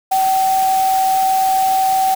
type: tone in noise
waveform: sine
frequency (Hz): 764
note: G5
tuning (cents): -45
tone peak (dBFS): -12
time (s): 0.11-2.15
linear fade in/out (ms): 10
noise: white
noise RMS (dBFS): -27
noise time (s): 0.11-2.15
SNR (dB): +12
effects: none